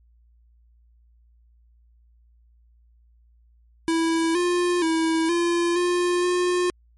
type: tone with pitch steps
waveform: square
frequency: 328.3 / 353.4 / 324.6 / 343.8 / 353.9 / 357.5 Hz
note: E4 / F4 / E4 / F4 / F4 / F4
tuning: -7 / +21 / -27 / -27 / +23 / +41 cents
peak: -20 dBFS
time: 3.88-6.7 s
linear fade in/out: 0 ms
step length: 470 ms
effects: added 58 Hz sine -54 dBFS peak until 6.97 s + MP3 48 kbps